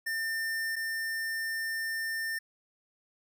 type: tone pair in turn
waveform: square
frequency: 1800 / 1800 Hz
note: A6 / A6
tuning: +39 / +39 cents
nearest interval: unison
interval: 0 cents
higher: neither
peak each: -31 / -32 dBFS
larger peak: first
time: 0.06-0.76 / 0.76-2.39 s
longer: second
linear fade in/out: 10 ms
effects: none